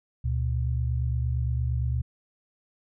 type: tone pair together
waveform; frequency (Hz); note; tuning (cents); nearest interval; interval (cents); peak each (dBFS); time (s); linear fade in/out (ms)
sine; 71.41 / 120.1; D2 / B2; -48 / -48; major sixth; 900; -26 / -27; 0.24-2.02; 10
effects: none